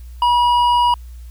sine tone with hard clipping, 967 Hz, B5, 37 cents flat, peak -13 dBFS, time 0.22-0.94 s, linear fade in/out 2 ms, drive 7 dB, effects added 60 Hz sine -32 dBFS peak until 1.3 s + white hiss -54 dBFS RMS until 1.3 s

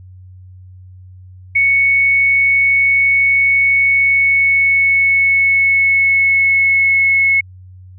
sine tone with pitch glide, 2217 to 2190 Hz, C#7 to C#7, 0 to -22 cents, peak -9 dBFS, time 1.55-7.41 s, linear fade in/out 10 ms, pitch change -22 cents, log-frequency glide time 3.85-7.02 s, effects added 92 Hz sine -35 dBFS peak until 7.98 s

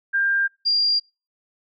sine tone pair in turn, 1596 / 4783 Hz, G6 / D8, +31 / +31 cents, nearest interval octave + perfect fifth, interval 1900 cents, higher second, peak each -17 / -16 dBFS, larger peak second, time 0.13-0.48 / 0.65-1 s, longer neither, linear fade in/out 20 ms, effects noise-tail reverb RT60 0.3 s tail -25 dB re dry + MP3 64 kbps

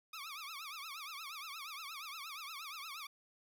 15% pulse tone with vibrato, 1208 Hz, D6, 48 cents sharp, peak -38 dBFS, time 0.13-3.07 s, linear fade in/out 5 ms, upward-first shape triangle, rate 8.5 Hz, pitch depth 210 cents each way, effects none

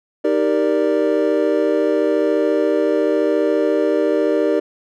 triangle chord, Eb major seventh, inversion none, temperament equal, 311.1 / 392 / 466.2 / 587.3 Hz, Eb4 / G4 / Bb4 / D5, 0 / 0 / 0 / 0 cents, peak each -18 dBFS, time 0.24-4.6 s, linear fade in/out 10 ms, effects none

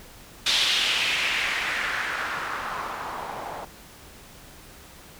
blue noise with low-pass filter sweep, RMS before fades -27 dBFS, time 0.46-3.65 s, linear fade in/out 5 ms, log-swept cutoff 3700 to 740 Hz, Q 2.4, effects pink hiss -47 dBFS RMS until 5.19 s

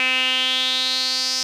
sawtooth tone with band-pass filter sweep, 257.5 Hz, C4, 28 cents flat, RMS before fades -21 dBFS, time 0-1.43 s, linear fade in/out 0 ms, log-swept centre 2500 to 5300 Hz, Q 6, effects none

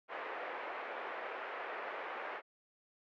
pink band-pass noise, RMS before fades -43 dBFS, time 0.08-2.42 s, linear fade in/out 50 ms, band 450 to 2200 Hz, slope 24 dB/octave, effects none

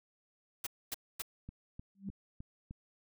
white noise bursts, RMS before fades -38 dBFS, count 3, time 0.64-1.221 s, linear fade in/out 5 ms, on 27 ms, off 250 ms
click train, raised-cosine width 5 ms, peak -33 dBFS, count 5, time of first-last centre 1.49-2.71 s, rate 3.28 Hz
sine tone with exponential growth, 196 Hz, G3, in tune, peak -34 dBFS, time 1.95-2.09 s, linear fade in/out 2 ms, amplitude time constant 30 ms
effects none

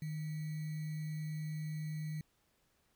sine tone with sample-and-hold, 154.8 Hz, D#3, 9 cents flat, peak -37 dBFS, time 0.02-2.21 s, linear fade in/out 2 ms, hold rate 2100 Hz, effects pink hiss -75 dBFS RMS until 2.95 s

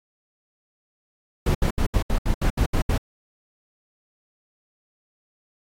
brown noise bursts, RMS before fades -20 dBFS, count 10, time 1.46-2.979 s, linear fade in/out 5 ms, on 88 ms, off 71 ms, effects AAC 48 kbps

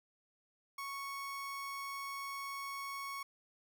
30% pulse tone, 1107 Hz, C#6, 3 cents flat, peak -38 dBFS, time 0.78-3.23 s, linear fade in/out 5 ms, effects none

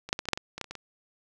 clicks, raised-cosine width 0.2 ms, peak -22 / -7 / -15 / -29 / -9 / -7 / -17 / -20 / -14 / -28 / -21 / -23 dBFS, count 12, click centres 0.09 / 0.129 / 0.191 / 0.255 / 0.287 / 0.333 / 0.375 / 0.58 / 0.613 / 0.643 / 0.71 / 0.753 s, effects none

